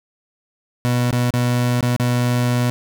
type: tone with dropouts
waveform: 30% pulse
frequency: 122.6 Hz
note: B2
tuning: 12 cents flat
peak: -13 dBFS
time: 0.85-2.7 s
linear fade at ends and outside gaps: 0 ms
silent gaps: 1.11-1.128 / 1.306-1.338 / 1.808-1.827 / 1.964-1.998 s
effects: none